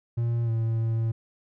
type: tone with pitch glide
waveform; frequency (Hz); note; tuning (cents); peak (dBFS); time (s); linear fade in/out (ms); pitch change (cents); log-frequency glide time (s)
triangle; 117.4 to 113.34; A#2 to A#2; +13 to -48; -21; 0.17-1.12; 10; -61; 0.44-0.51
effects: none